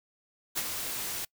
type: noise with ADSR envelope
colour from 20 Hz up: white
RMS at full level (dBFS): -29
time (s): 0.55-1.25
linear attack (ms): 28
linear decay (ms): 43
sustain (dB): -6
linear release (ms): 5
effects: noise-tail reverb RT60 0.1 s tail -25 dB re dry